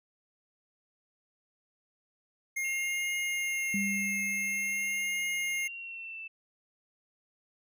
square tone, 2134 Hz, C7, 34 cents sharp, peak -31 dBFS, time 2.56-5.68 s, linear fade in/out 10 ms
sine tone with vibrato, 2737 Hz, F7, 36 cents flat, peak -39 dBFS, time 2.64-6.28 s, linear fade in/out 10 ms, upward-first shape triangle, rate 0.47 Hz, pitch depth 72 cents each way
sine tone with exponential decay, 199.4 Hz, G3, 30 cents sharp, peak -29 dBFS, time 3.74-5.63 s, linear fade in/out 2 ms, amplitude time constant 410 ms
effects none

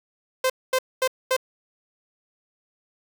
sawtooth tone bursts, 518 Hz, C5, 17 cents flat, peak -15 dBFS, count 4, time 0.44-1.366 s, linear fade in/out 5 ms, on 59 ms, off 230 ms, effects 7-bit

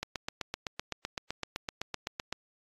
click train, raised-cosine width 0.2 ms, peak -16 dBFS, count 19, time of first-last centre 0.03-2.326 s, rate 7.84 Hz, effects AAC 32 kbps

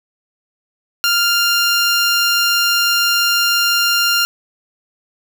15% pulse tone, 1396.9 Hz, F6, in tune, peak -6 dBFS, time 1.04-4.25 s, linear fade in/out 0 ms, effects none

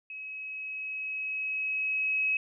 sine tone with level ramp, 2558 Hz, D#7, 47 cents sharp, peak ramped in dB -38 to -24 dBFS, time 0.1-2.37 s, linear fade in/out 2 ms, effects none

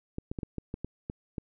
clicks, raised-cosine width 3 ms, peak -21 dBFS, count 9, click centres 0.184 / 0.315 / 0.388 / 0.432 / 0.583 / 0.741 / 0.846 / 1.099 / 1.382 s, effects none

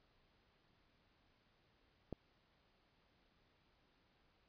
click, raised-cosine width 2 ms, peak -30 dBFS, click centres 2.127 s, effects pink hiss -75 dBFS RMS until 4.48 s + resampled to 11025 Hz

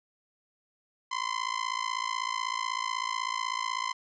sawtooth tone with amplitude modulation, 1031 Hz, C6, 26 cents flat, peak -22 dBFS, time 1.11-3.93 s, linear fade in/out 10 ms, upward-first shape sine, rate 56.1 Hz, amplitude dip 95%, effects resampled to 16000 Hz

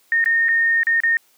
sine tone with dropouts, 1837 Hz, A#6, 26 cents flat, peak -14 dBFS, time 0.12-1.17 s, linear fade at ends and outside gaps 1 ms, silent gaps 0.242-0.259 / 0.485-0.489 / 0.833-0.869 / 1.003-1.035 s, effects white hiss -58 dBFS RMS until 1.37 s + high-pass 200 Hz 12 dB/octave

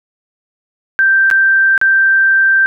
sine tone with dropouts, 1568 Hz, G6, in tune, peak -7 dBFS, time 0.99-2.66 s, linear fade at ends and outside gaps 0 ms, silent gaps 1.302-1.312 / 1.778-1.814 s, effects none

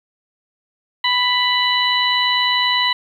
harmonic tone, 991 Hz, B5, 6 cents sharp, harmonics 1 / 2 / 3 / 4, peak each -20 / -20 / -20 / -20 dBFS, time 1.04-2.93 s, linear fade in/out 5 ms, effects 8-bit

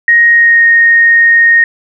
sine tone with pitch glide, 1874 to 1856.8 Hz, A#6 to A#6, +9 to -7 cents, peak -3 dBFS, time 0.08-1.64 s, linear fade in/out 2 ms, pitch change -16 cents, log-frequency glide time 0.29-0.65 s, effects none

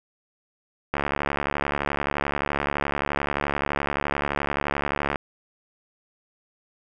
click train, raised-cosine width 0.5 ms, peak -9 dBFS, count 303, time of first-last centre 0.94-5.158 s, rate 71.6 Hz, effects none

